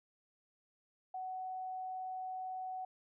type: tone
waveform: sine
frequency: 747 Hz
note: F#5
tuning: 16 cents sharp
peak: -39 dBFS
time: 1.14-2.85 s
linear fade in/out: 5 ms
effects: none